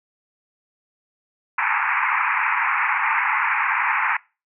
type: band-pass noise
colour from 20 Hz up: pink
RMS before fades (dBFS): -21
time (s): 1.58-4.17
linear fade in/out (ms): 5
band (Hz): 840 to 2500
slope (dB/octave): 96
effects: noise-tail reverb RT60 0.3 s tail -23 dB re dry

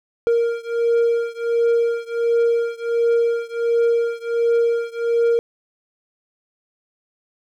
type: beating tone pair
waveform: triangle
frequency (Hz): 466.2 / 467.6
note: A#4 / A#4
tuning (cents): 0 / +5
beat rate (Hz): 1.4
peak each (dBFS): -17 / -18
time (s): 0.27-5.39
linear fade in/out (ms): 0
effects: none

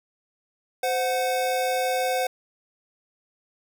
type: tone pair together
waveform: square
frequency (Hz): 516 / 735.5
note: C5 / F#5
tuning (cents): -24 / -11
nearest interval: tritone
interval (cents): 613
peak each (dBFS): -26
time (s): 0.83-2.27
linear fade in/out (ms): 5
effects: none

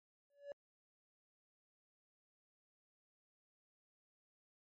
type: tone with exponential growth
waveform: triangle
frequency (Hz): 570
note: C#5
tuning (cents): +48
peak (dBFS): -39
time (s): 0.3-0.52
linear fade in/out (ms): 1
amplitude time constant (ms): 47
effects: MP3 32 kbps

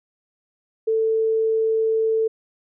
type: tone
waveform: sine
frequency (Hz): 444.1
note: A4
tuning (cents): +16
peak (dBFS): -17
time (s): 0.87-2.28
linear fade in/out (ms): 10
effects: none

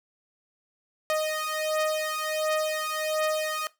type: beating tone pair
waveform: sawtooth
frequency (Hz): 620 / 621.4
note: D#5 / D#5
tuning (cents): -6 / -2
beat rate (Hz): 1.4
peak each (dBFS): -25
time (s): 1.1-3.67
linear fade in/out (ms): 0
effects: noise-tail reverb RT60 0.2 s tail -19 dB re dry

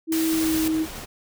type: tone with pitch glide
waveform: sine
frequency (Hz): 322.8 to 317.1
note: E4 to D#4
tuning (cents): -36 to +33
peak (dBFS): -20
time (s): 0.07-0.87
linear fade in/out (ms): 50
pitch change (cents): -31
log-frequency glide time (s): 0.24-0.64
type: noise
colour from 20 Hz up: white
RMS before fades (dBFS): -30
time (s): 0.12-0.68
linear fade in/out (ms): 2
type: noise with tremolo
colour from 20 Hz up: pink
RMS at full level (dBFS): -35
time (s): 0.31-1.06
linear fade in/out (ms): 20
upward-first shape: triangle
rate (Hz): 9.4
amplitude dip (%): 25
effects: none

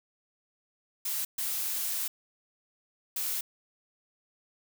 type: noise bursts at uneven times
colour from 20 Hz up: blue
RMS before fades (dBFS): -32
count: 3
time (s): 1.05-1.25 / 1.38-2.08 / 3.16-3.41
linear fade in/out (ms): 5
effects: none

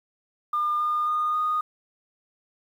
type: tone with pitch steps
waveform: sine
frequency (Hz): 1205 / 1214.8 / 1224.6 / 1234.6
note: D6 / D#6 / D#6 / D#6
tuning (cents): +44 / -42 / -28 / -14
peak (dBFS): -21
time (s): 0.53-1.61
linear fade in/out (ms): 5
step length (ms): 270
effects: tanh soft clip ceiling -17 dBFS + 9-bit

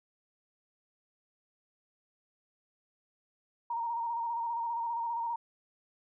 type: tone with vibrato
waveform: sine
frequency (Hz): 932.3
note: A#5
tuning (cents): 0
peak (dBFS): -31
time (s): 3.7-5.36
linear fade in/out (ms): 5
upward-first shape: square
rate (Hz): 15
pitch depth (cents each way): 28
effects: none

